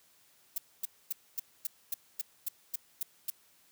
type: noise bursts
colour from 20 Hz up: violet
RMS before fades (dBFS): -33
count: 11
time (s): 0.56-3.302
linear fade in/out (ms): 5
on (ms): 22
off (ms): 250
effects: white hiss -65 dBFS RMS until 3.71 s + high-pass 60 Hz 12 dB/octave